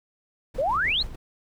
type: noise with tremolo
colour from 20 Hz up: brown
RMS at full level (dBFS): -35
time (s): 0.54-1.16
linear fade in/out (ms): 10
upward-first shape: square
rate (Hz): 6.6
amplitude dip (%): 45
type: exponential sweep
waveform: sine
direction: up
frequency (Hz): 491.3 to 4401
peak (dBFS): -21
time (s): 0.58-1.03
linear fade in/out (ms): 10
effects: none